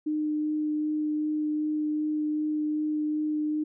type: tone with vibrato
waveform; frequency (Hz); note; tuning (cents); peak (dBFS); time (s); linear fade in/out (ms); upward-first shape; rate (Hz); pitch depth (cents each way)
sine; 304; D#4; -40; -25; 0.06-3.64; 10; sine; 2.6; 8
effects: none